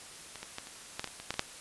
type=clicks; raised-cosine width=0.2 ms; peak=-25 / -22 / -20 / -28 / -16 / -17 / -25 / -25 / -14 / -21 / -10 dBFS; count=11; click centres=0.357 / 0.43 / 0.584 / 0.671 / 0.995 / 1.043 / 1.075 / 1.2 / 1.306 / 1.341 / 1.394 s; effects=white hiss -48 dBFS RMS until 1.6 s + resampled to 24000 Hz